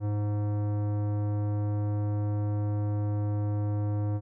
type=tone with tanh clipping; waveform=sine; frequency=103.83 Hz; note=G#2; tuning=in tune; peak=-28 dBFS; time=0-4.21 s; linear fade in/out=50 ms; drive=16 dB; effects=none